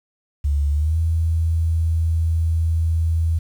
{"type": "tone with pitch glide", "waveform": "sine", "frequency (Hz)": [72, 81.76], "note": ["D2", "E2"], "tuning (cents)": [-34, -14], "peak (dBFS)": -16, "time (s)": [0.44, 3.39], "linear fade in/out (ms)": 10, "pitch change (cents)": 220, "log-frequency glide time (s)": [0.7, 0.98], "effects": ["8-bit"]}